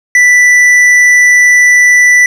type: tone with tanh clipping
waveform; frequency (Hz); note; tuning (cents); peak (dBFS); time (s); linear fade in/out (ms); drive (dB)
triangle; 1975.5; B6; 0; -4; 0.15-2.26; 2; 12
effects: none